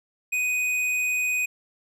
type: tone with hard clipping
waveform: triangle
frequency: 2494 Hz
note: D#7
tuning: 3 cents sharp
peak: -24 dBFS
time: 0.32-1.46 s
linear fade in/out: 10 ms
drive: 13 dB
effects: none